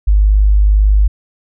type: tone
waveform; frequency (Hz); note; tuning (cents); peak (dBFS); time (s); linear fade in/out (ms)
sine; 51; G#1; -31; -6; 0.07-1.08; 10
effects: none